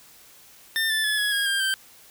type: tone with pitch steps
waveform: 25% pulse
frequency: 1800 / 1757.9 / 1716.7 / 1676.6 / 1637.3 / 1599 / 1561.6 Hz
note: A6 / A6 / A6 / G#6 / G#6 / G6 / G6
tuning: +39 / -2 / -43 / +16 / -25 / +34 / -7 cents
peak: -18 dBFS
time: 0.76-1.74 s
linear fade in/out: 0 ms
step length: 140 ms
effects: white hiss -51 dBFS RMS until 2.1 s